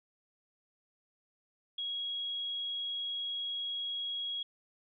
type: tone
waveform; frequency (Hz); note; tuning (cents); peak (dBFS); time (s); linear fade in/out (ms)
sine; 3310; G#7; -6; -34; 1.78-4.43; 5
effects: none